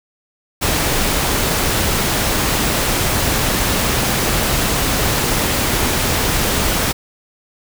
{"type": "noise", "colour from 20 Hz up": "pink", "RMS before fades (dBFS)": -17, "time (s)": [0.61, 6.93], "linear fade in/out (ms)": 20, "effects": []}